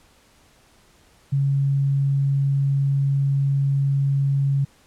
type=tone; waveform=sine; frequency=138.59 Hz; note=C#3; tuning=in tune; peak=-17 dBFS; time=1.32-4.65 s; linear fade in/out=10 ms; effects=pink hiss -56 dBFS RMS until 4.86 s + low-pass 11000 Hz 12 dB/octave